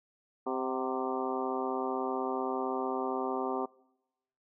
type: harmonic tone with a mistuned harmonic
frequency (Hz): 130.81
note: C3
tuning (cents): 0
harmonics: 2 / 3 / 4 / 5 / 6 / 7 / 8 / 9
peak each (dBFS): -37 / -35 / -40 / -42 / -38 / -40 / -42 / -41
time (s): 0.46-3.66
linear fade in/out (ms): 10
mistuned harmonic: 6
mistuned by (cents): -54
effects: noise-tail reverb RT60 0.9 s tail -24 dB re dry